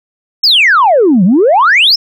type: exponential two-way sweep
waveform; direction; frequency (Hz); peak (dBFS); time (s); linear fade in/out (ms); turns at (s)
sine; down then up; 5490 to 170 to 5490; -3; 0.43-1.96; 10; 1.24
effects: tanh soft clip ceiling -1 dBFS